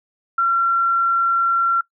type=tone; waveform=sine; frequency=1365 Hz; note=F6; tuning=40 cents flat; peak=-14 dBFS; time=0.38-1.81 s; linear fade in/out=5 ms; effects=noise-tail reverb RT60 0.1 s tail -22 dB re dry